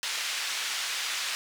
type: band-pass noise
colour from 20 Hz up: pink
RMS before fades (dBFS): -32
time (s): 0.03-1.35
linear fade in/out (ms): 0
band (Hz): 1900 to 6600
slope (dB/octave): 12
effects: none